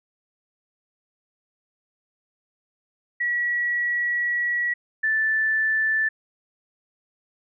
sine tone pair in turn, 1928 / 1758.5 Hz, B6 / A6, -42 / -1 cents, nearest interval major second, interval 159 cents, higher first, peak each -21 / -19 dBFS, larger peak second, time 3.2-4.74 / 5.03-6.09 s, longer first, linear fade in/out 10 ms, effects none

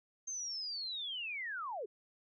sine linear sweep, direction down, 6390 to 370 Hz, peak -38 dBFS, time 0.27-1.86 s, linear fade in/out 10 ms, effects none

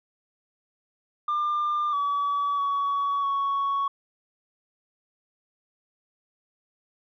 sine tone with pitch steps, 1197 / 1142 / 1127 / 1113 Hz, D6 / D6 / C#6 / C#6, +33 / -49 / +28 / +7 cents, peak -21 dBFS, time 1.28-3.88 s, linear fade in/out 5 ms, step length 650 ms, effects tanh soft clip ceiling -21 dBFS

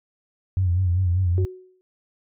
sine tone with vibrato, 90.5 Hz, F#2, 38 cents flat, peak -17 dBFS, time 0.57-1.45 s, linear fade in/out 0 ms, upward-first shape sine, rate 5.1 Hz, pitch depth 78 cents each way
sine tone with exponential decay, 370 Hz, F#4, in tune, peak -23 dBFS, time 1.38-1.81 s, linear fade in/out 0 ms, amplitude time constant 93 ms
effects tanh soft clip ceiling -10 dBFS

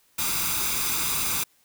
white noise with comb filter, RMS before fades -26 dBFS, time 0.18-1.44 s, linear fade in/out 10 ms, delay 0.82 ms, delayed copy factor +0.65, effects white hiss -63 dBFS RMS until 1.64 s

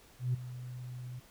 sine tone with ADSR envelope, 124.9 Hz, B2, 20 cents sharp, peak -25 dBFS, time 0.19-1.2 s, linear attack 150 ms, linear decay 12 ms, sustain -15 dB, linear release 15 ms, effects tanh soft clip ceiling -24 dBFS + pink hiss -60 dBFS RMS until 1.3 s

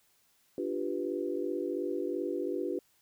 sine chord, G dominant seventh, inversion second, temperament equal, 293.7 / 349.2 / 392 / 493.9 Hz, D4 / F4 / G4 / B4, 0 / 0 / 0 / 0 cents, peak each -37 / -35 / -36 / -38 dBFS, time 0.58-2.79 s, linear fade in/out 2 ms, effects white hiss -69 dBFS RMS until 3.01 s

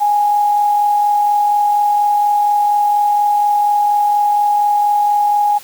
sine tone with amplitude modulation, 827 Hz, G#5, 8 cents flat, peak -9 dBFS, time 0-5.59 s, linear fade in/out 20 ms, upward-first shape sine, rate 44.2 Hz, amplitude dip 30%, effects white hiss -38 dBFS RMS until 5.63 s + high-pass 80 Hz 12 dB/octave

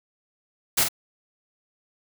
white noise with echo, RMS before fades -20 dBFS, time 0.77-0.84 s, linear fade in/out 10 ms, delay 47 ms, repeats 1, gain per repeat -6 dB, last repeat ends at 0.887 s, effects none

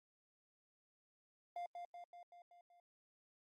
triangle tone with echo, 700 Hz, F5, 4 cents sharp, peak -40 dBFS, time 1.56-1.66 s, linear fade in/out 2 ms, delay 190 ms, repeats 6, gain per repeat -4 dB, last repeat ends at 2.8 s, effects Opus 32 kbps

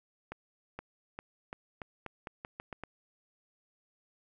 accelerating click train, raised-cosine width 0.5 ms, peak -25 dBFS, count 11, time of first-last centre 0.32-2.836 s, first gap 470 ms, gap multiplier 0.85, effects none

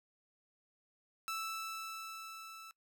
sawtooth tone with level ramp, 1319 Hz, E6, 1 cent sharp, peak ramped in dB -33 to -46 dBFS, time 1.28-2.71 s, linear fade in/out 0 ms, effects noise-tail reverb RT60 0.1 s tail -20 dB re dry

